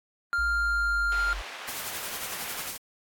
triangle tone, 1396.9 Hz, F6, in tune, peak -22 dBFS, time 0.33-1.33 s, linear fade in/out 0 ms
sine exponential sweep, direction down, 60.1 to 46.25 Hz, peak -32 dBFS, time 0.38-1.42 s, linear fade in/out 10 ms
white band-pass noise, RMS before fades -41 dBFS, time 1.12-2.68 s, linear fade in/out 0 ms, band 560 to 2600 Hz, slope 12 dB/octave
white noise with tremolo, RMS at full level -34 dBFS, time 1.67-2.78 s, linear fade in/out 20 ms, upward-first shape sine, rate 11 Hz, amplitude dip 45%
effects AAC 64 kbps

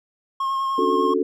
triangle tone with vibrato, 1077 Hz, C6, 50 cents sharp, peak -19 dBFS, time 0.4-1.14 s, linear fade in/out 5 ms, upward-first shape sine, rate 10 Hz, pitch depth 16 cents each way
sine chord, D major seventh, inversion third, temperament just, 275.3 / 293.7 / 367.1 / 440.5 Hz, C#4 / D4 / F#4 / A4, -12 / 0 / -14 / +2 cents, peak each -26 / -27 / -22 / -22 dBFS, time 0.78-1.23 s, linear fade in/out 5 ms
effects none

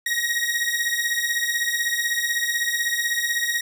sawtooth beating tone pair, 1881 / 1897 Hz, A#6 / A#6, +15 / +30 cents, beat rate 16 Hz, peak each -21 dBFS, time 0.06-3.61 s, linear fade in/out 5 ms, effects none

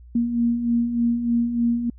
sine beating tone pair, 233.1 / 236.4 Hz, A#3 / A#3, 0 / +24 cents, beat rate 3.3 Hz, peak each -27 / -19 dBFS, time 0.15-1.9 s, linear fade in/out 5 ms, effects added 60 Hz sine -42 dBFS peak until 1.98 s

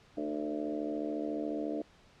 harmonic tone with a mistuned harmonic, 74.1 Hz, D2, 16 cents sharp, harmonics 3 / 4 / 5 / 6 / 7 / 8 / 9, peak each -44 / -35 / -46 / -41 / -44 / -43 / -42 dBFS, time 0.17-1.82 s, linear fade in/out 5 ms, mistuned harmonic 4, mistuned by +27 cents, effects pink hiss -61 dBFS RMS until 2.2 s + low-pass 5000 Hz 12 dB/octave

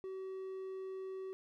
triangle tone, 380 Hz, F#4, 46 cents sharp, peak -39 dBFS, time 0.04-1.33 s, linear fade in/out 0 ms, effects none

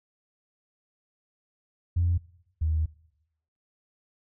sine tone pair in turn, 86.7 / 78.68 Hz, F2 / D#2, -12 / +20 cents, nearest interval major second, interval 168 cents, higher first, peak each -20 / -22 dBFS, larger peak first, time 1.96-2.18 / 2.61-2.86 s, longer second, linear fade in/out 10 ms, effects noise-tail reverb RT60 0.8 s tail -21 dB re dry + tanh soft clip ceiling -16 dBFS

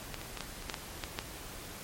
clicks, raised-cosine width 0.2 ms, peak -20 / -24 / -21 / -18 / -27 / -16 / -17 / -28 / -17 / -15 dBFS, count 10, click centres 0.143 / 0.215 / 0.373 / 0.407 / 0.624 / 0.698 / 0.742 / 0.977 / 1.038 / 1.189 s, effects pink hiss -45 dBFS RMS until 1.83 s + MP3 64 kbps

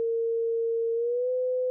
sine tone with pitch glide, 458.9 to 506.2 Hz, A#4 to B4, -27 to +43 cents, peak -24 dBFS, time 0-1.7 s, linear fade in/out 0 ms, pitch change +170 cents, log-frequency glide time 0.94-1.3 s, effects none

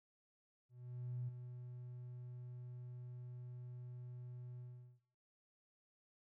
triangle tone with ADSR envelope, 123.47 Hz, B2, in tune, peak -36 dBFS, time 0.69-5 s, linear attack 590 ms, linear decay 14 ms, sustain -10 dB, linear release 410 ms, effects noise-tail reverb RT60 0.6 s tail -20 dB re dry + tanh soft clip ceiling -37 dBFS

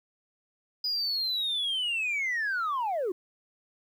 sine linear sweep, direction down, 4978 to 337.2 Hz, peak -25 dBFS, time 0.84-3.12 s, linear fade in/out 5 ms, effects tanh soft clip ceiling -25 dBFS + 10-bit

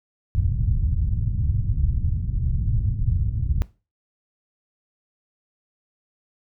white low-pass noise, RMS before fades -22 dBFS, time 0.35-3.62 s, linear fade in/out 0 ms, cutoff 110 Hz, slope 24 dB/octave, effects noise-tail reverb RT60 0.3 s tail -19 dB re dry

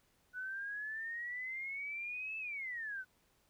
sine exponential two-way sweep, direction up then down, 1480 to 2637 to 1480 Hz, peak -39 dBFS, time 0.33-3.05 s, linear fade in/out 50 ms, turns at 2.38 s, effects pink hiss -73 dBFS RMS until 3.49 s

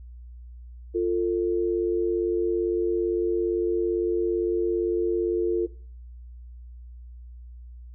sine tone pair together, 349.2 / 446.9 Hz, F4 / A4, 0 / +27 cents, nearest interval major third, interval 427 cents, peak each -23 / -25 dBFS, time 0.94-5.67 s, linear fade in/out 20 ms, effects noise-tail reverb RT60 0.4 s tail -17 dB re dry + added 60 Hz sine -40 dBFS peak until 7.94 s

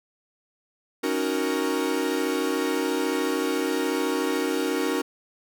45% pulse chord, D# minor seventh, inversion third, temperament equal, 277.2 / 311.1 / 370 / 466.2 Hz, C#4 / D#4 / F#4 / A#4, 0 / 0 / 0 / 0 cents, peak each -29 dBFS, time 1.03-5.02 s, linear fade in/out 10 ms, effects none

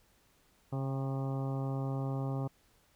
harmonic tone with a mistuned harmonic, 135.2 Hz, C#3, 43 cents flat, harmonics 1 / 2 / 3 / 4 / 5 / 6 / 7 / 8 / 9, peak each -33 / -40 / -45 / -45 / -49 / -47 / -53 / -52 / -53 dBFS, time 0.72-2.48 s, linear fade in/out 10 ms, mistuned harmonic 6, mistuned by -29 cents, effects pink hiss -68 dBFS RMS until 2.95 s

